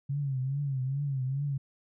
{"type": "tone with vibrato", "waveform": "sine", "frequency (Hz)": 136.3, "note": "C#3", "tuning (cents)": -29, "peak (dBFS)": -28, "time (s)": [0.09, 1.58], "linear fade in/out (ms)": 10, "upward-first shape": "triangle", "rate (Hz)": 2.4, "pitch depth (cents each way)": 120, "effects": []}